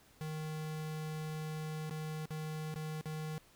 square tone with dropouts, 155.56 Hz, D#3, in tune, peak -39 dBFS, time 0.21-3.38 s, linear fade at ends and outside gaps 0 ms, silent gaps 1.896-1.909 / 2.256-2.306 / 2.741-2.759 / 3.011-3.057 s, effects pink hiss -64 dBFS RMS until 3.55 s

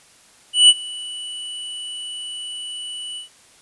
square tone with ADSR envelope, 2960 Hz, F#7, in tune, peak -6 dBFS, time 0.53-3.29 s, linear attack 160 ms, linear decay 42 ms, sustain -23 dB, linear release 120 ms, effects white hiss -51 dBFS RMS until 3.61 s + resampled to 24000 Hz

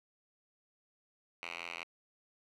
5% pulse tone with band-pass filter, 85.2 Hz, F2, 42 cents flat, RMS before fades -44 dBFS, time 1.43-1.84 s, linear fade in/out 0 ms, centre 2400 Hz, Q 2.3, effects none

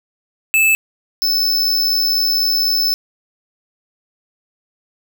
square tone pair in turn, 2622 / 5264 Hz, E7 / E8, -10 / -3 cents, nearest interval octave, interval 1207 cents, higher second, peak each -11 / -14 dBFS, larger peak first, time 0.54-0.75 / 1.22-2.94 s, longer second, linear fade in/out 0 ms, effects none

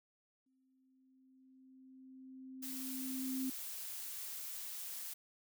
sine tone with exponential growth, 261.6 Hz, C4, in tune, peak -35 dBFS, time 0.46-3.5 s, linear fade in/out 5 ms, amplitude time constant 660 ms
blue noise, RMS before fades -45 dBFS, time 2.62-5.14 s, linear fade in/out 10 ms
effects none

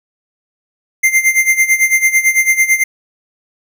square tone with tremolo, 2093 Hz, C7, in tune, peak -7 dBFS, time 1.03-2.84 s, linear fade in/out 10 ms, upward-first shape sine, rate 9 Hz, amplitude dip 80%, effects none

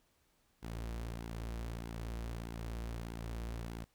sawtooth tone with flanger, 57 Hz, A#1, 38 cents flat, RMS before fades -42 dBFS, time 0.62-3.85 s, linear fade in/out 20 ms, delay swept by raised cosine 1.6 to 7.5 ms, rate 1.6 Hz, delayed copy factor -0.5, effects pink hiss -74 dBFS RMS until 3.94 s

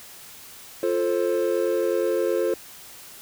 triangle chord, F major, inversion none, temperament equal with one note detuned, 349.2 / 440 / 528.1 Hz, F4 / A4 / C5, 0 / 0 / +16 cents, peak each -23 dBFS, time 0.83-2.54 s, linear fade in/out 2 ms, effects white hiss -44 dBFS RMS until 3.21 s

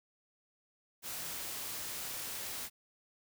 white noise, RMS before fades -41 dBFS, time 1.02-2.7 s, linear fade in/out 50 ms, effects none

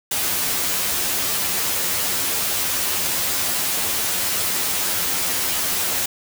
white noise with comb filter, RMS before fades -22 dBFS, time 0.11-6.06 s, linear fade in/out 5 ms, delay 11 ms, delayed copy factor +0.75, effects none

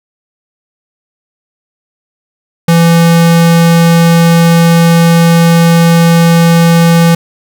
square tone, 167.8 Hz, E3, 31 cents sharp, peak -4 dBFS, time 2.68-7.15 s, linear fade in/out 5 ms, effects none

